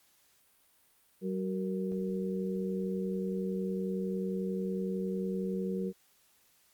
sine tone cluster, 189.6 / 374.2 / 465.2 Hz, F#3 / F#4 / A#4, +43 / +20 / -4 cents, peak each -33 / -37 / -38 dBFS, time 1.21-5.93 s, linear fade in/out 50 ms, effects white hiss -67 dBFS RMS until 6.73 s + Opus 48 kbps

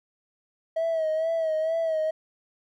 triangle tone with vibrato, 643 Hz, E5, 43 cents flat, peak -20 dBFS, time 0.76-2.11 s, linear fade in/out 10 ms, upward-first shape sine, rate 2.2 Hz, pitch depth 50 cents each way, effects tanh soft clip ceiling -19 dBFS

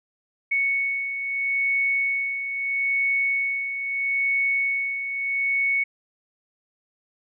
sine beating tone pair, 2217 / 2217.77 Hz, C#7 / C#7, 0 / 0 cents, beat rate 0.77 Hz, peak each -30 / -22 dBFS, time 0.51-5.84 s, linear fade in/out 10 ms, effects none

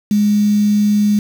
sine tone with quantisation, 207.7 Hz, G#3, in tune, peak -10 dBFS, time 0.11-1.19 s, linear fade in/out 2 ms, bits 5, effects none

